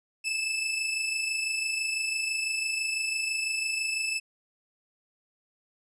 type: tone pair together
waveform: sawtooth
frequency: 2620 / 2646 Hz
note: E7 / E7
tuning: -11 / +6 cents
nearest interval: unison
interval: 17 cents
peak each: -25 / -32 dBFS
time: 0.24-4.2 s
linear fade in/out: 20 ms
effects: resampled to 24000 Hz